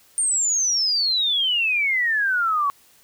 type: exponential sweep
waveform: sine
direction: down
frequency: 8970 to 1107 Hz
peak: -18 dBFS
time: 0.18-2.7 s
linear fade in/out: 0 ms
effects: white hiss -55 dBFS RMS until 3.03 s